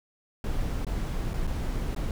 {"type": "noise with dropouts", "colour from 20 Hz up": "brown", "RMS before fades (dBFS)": -29, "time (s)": [0.44, 2.11], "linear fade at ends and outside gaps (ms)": 2, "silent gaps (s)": [[0.848, 0.867], [1.335, 1.339], [1.469, 1.474], [1.948, 1.962]], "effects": []}